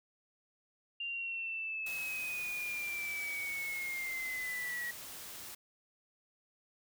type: linear sweep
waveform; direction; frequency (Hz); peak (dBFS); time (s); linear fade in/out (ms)
sine; down; 2794 to 1909; -36; 1-4.91; 5
type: noise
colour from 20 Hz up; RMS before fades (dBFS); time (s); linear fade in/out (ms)
white; -47; 1.86-5.55; 5
effects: none